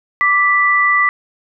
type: tone pair together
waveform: sine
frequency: 1171.5 / 1975.5 Hz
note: D6 / B6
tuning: -5 / 0 cents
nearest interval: major sixth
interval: 905 cents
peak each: -14 / -12 dBFS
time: 0.21-1.09 s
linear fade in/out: 0 ms
effects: none